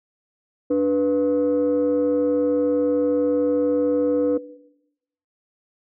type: tone pair together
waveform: sine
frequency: 292.6 / 492.1 Hz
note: D4 / B4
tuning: -6 / -6 cents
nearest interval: major sixth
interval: 900 cents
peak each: -18 dBFS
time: 0.7-4.38 s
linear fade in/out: 10 ms
effects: noise-tail reverb RT60 0.9 s tail -19 dB re dry + tanh soft clip ceiling -13 dBFS